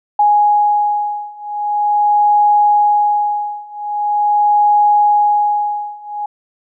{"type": "beating tone pair", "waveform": "sine", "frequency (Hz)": [830.6, 831.03], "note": ["G#5", "G#5"], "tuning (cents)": [0, 1], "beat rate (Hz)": 0.43, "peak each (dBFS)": [-14, -13], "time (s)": [0.19, 6.26], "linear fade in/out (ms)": 5, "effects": []}